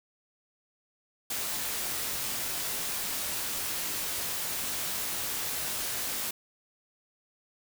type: noise with comb filter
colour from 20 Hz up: white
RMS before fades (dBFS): -33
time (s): 1.3-6.31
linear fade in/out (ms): 5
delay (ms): 20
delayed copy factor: -0.5
effects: none